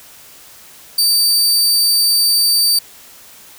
sawtooth tone, 4627 Hz, D8, 27 cents flat, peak -8 dBFS, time 0.98-2.79 s, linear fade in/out 5 ms, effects white hiss -41 dBFS RMS until 3.58 s

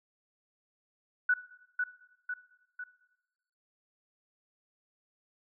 sine tone with echo, 1480 Hz, F#6, in tune, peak -22 dBFS, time 1.29-1.34 s, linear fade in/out 5 ms, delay 500 ms, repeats 3, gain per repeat -5 dB, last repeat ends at 2.84 s, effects noise-tail reverb RT60 1.0 s tail -17 dB re dry

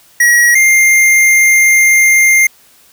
square tone pair in turn, 1910 / 2108 Hz, A#6 / C7, +42 / +12 cents, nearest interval major second, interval 170 cents, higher second, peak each -6 dBFS, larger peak neither, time 0.2-0.55 / 0.55-2.47 s, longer second, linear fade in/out 5 ms, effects white hiss -46 dBFS RMS until 2.92 s

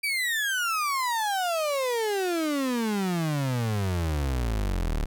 35% pulse exponential sweep, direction down, 2349 to 35.06 Hz, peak -23 dBFS, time 0.03-5.06 s, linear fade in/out 10 ms, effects none

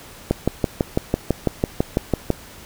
click train, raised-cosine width 2 ms, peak -3 dBFS, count 13, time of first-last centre 0.31-2.303 s, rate 6.02 Hz, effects pink hiss -42 dBFS RMS until 2.65 s

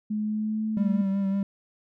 sine tone with pitch glide, 212.4 to 217.7 Hz, G#3 to A3, +39 to -18 cents, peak -25 dBFS, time 0.1-1.02 s, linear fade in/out 10 ms, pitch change +43 cents, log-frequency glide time 0.21-0.66 s
triangle tone with vibrato, 196 Hz, G3, in tune, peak -21 dBFS, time 0.77-1.43 s, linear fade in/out 2 ms, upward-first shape sine, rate 5.4 Hz, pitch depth 24 cents each way
effects none

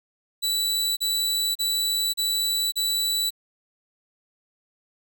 sawtooth tone bursts, 3951 Hz, B7, in tune, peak -19 dBFS, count 5, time 0.42-3.306 s, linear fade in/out 20 ms, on 550 ms, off 34 ms, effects none

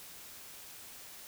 silence, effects white hiss -50 dBFS RMS until 1.27 s

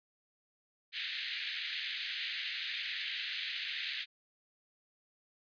white band-pass noise, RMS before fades -39 dBFS, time 0.92-4.06 s, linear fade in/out 50 ms, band 1700 to 4200 Hz, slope 48 dB/octave, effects resampled to 11025 Hz

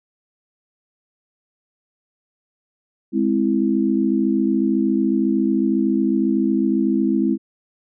sine chord, Ab augmented, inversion none, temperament equal, 207.7 / 261.6 / 329.6 Hz, Ab3 / C4 / E4, 0 / 0 / 0 cents, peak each -20 dBFS, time 3.12-7.38 s, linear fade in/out 50 ms, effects none

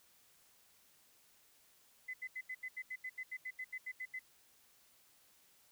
sine tone bursts, 2025 Hz, B6, 43 cents sharp, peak -40 dBFS, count 16, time 2.08-4.193 s, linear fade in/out 10 ms, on 58 ms, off 79 ms, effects white hiss -68 dBFS RMS until 5.71 s

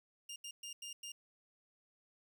20% pulse tone bursts at uneven times, 2816 Hz, F7, 14 cents sharp, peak -40 dBFS, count 5, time 0.29-0.36 / 0.44-0.51 / 0.63-0.73 / 0.82-0.93 / 1.03-1.12 s, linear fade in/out 5 ms, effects none

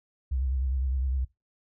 sine tone with vibrato, 65.41 Hz, C2, in tune, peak -25 dBFS, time 0.31-1.25 s, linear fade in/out 10 ms, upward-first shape sine, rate 9.8 Hz, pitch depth 80 cents each way, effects noise-tail reverb RT60 0.2 s tail -20 dB re dry

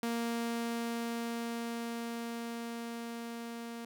sawtooth tone with level ramp, 233.1 Hz, A#3, in tune, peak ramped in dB -28 to -37 dBFS, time 0.03-3.85 s, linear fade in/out 2 ms, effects none

